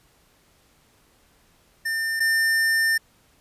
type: tone pair in turn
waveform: square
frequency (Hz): 1800 / 1800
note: A6 / A6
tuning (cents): +39 / +39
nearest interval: unison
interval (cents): 0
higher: neither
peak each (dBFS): -24 / -19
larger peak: second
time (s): 1.85-2.2 / 2.2-2.98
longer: second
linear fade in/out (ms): 10
effects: pink hiss -60 dBFS RMS until 3.4 s + resampled to 32000 Hz